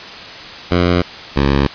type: tone pair in turn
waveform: 10% pulse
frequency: 88.1 / 69.58 Hz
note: F2 / C#2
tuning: +16 / +7 cents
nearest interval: major third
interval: 409 cents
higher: first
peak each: -3 dBFS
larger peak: neither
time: 0.71-1.02 / 1.36-1.67 s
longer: neither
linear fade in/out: 5 ms
effects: white hiss -31 dBFS RMS until 1.74 s + resampled to 11025 Hz